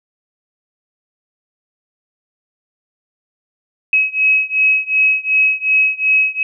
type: beating tone pair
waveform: sine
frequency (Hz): 2555 / 2557.7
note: D#7 / D#7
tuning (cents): +45 / +47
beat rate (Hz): 2.7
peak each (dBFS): -14 / -15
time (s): 3.93-6.43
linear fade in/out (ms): 2
effects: none